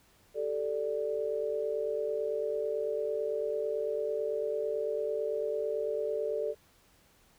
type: chord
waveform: sine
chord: G suspended second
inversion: none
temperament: just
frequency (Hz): 392 / 441 / 588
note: G4 / A4 / D5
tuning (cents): 0 / +4 / +2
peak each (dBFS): -38 / -32 / -34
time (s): 0.34-6.55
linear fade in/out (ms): 50
effects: pink hiss -64 dBFS RMS until 7.38 s